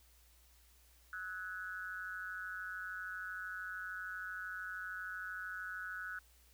sine tone with amplitude modulation, 1480 Hz, F#6, in tune, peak -37 dBFS, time 1.13-6.19 s, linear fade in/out 2 ms, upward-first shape sine, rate 187 Hz, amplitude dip 90%, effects added 60 Hz sine -65 dBFS peak until 6.53 s + white hiss -68 dBFS RMS until 6.53 s

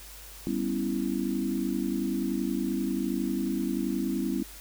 sine chord, C# half-diminished seventh, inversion second, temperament equal, 196 / 246.9 / 277.2 / 329.6 Hz, G3 / B3 / C#4 / E4, 0 / 0 / 0 / 0 cents, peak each -32 dBFS, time 0.47-4.43 s, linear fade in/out 0 ms, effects added 50 Hz sine -48 dBFS peak until 4.6 s + white hiss -47 dBFS RMS until 4.6 s

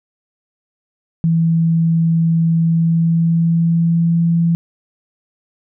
sine tone with pitch glide, 164.81 to 167.98 Hz, E3 to E3, 0 to +33 cents, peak -11 dBFS, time 1.24-4.55 s, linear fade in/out 0 ms, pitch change +33 cents, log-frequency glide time 2.58-4.22 s, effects none

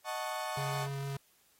35% pulse chord, D# half-diminished seventh, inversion none, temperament equal, 622.3 / 740 / 880 / 1108.7 Hz, D#5 / F#5 / A5 / C#6, 0 / 0 / 0 / 0 cents, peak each -39 dBFS, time 0.04-0.88 s, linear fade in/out 50 ms
square tone with vibrato, 138.59 Hz, C#3, in tune, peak -36 dBFS, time 0.57-1.17 s, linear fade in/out 5 ms, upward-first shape triangle, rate 6.7 Hz, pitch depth 8 cents each way
effects white hiss -68 dBFS RMS until 1.59 s + AAC 48 kbps

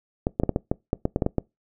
clicks, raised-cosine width 2 ms, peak -8 dBFS, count 12, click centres 0.269 / 0.399 / 0.435 / 0.493 / 0.561 / 0.715 / 0.931 / 1.054 / 1.161 / 1.222 / 1.264 / 1.383 s, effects noise-tail reverb RT60 0.2 s tail -24 dB re dry

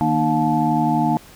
sine tone cluster, 156.1 / 234.9 / 307.1 / 711 / 867 Hz, D#3 / A#3 / D#4 / F5 / A5, +6 / +13 / -23 / +31 / -26 cents, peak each -23 / -21 / -22 / -23 / -21 dBFS, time 0.01-1.17 s, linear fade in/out 0 ms, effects pink hiss -45 dBFS RMS until 1.35 s

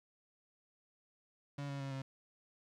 35% pulse tone with pitch steps, 142.2 / 139.52 / 136.88 / 134.3 Hz, C#3 / C#3 / C#3 / C3, +45 / +12 / -22 / +46 cents, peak -38 dBFS, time 1.58-2.02 s, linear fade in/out 5 ms, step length 110 ms, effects low-pass 6000 Hz 12 dB/octave + 12-bit

